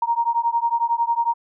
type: beating tone pair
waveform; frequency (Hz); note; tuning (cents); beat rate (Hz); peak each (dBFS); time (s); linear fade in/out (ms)
sine; 929 / 940; A#5 / A#5; -6 / +14; 11; -21; 0.02-1.34; 5
effects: none